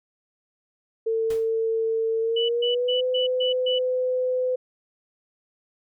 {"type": "tone with pitch glide", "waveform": "sine", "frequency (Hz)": [449.2, 507.1], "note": ["A4", "B4"], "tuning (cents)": [36, 46], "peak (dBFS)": -21, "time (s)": [1.06, 4.56], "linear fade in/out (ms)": 10, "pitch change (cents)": 210, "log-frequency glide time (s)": [2.2, 3.02]}
{"type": "noise with exponential decay", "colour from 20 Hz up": "pink", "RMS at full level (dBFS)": -36, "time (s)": [1.3, 1.52], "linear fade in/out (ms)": 5, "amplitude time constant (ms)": 47}
{"type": "tone bursts", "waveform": "sine", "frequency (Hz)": 2966, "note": "F#7", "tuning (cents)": 4, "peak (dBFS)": -24, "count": 6, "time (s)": [2.36, 3.79], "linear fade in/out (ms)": 10, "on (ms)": 130, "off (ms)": 130}
{"effects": []}